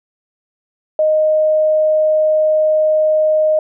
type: tone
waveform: sine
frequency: 620 Hz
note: D#5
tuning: 6 cents flat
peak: -10 dBFS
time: 0.99-3.59 s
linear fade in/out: 2 ms
effects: none